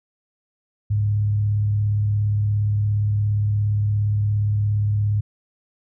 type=tone with frequency modulation; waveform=sine; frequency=103.8 Hz; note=G#2; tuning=in tune; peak=-17 dBFS; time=0.9-5.21 s; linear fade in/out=10 ms; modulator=37.2 Hz; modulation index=0.23; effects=none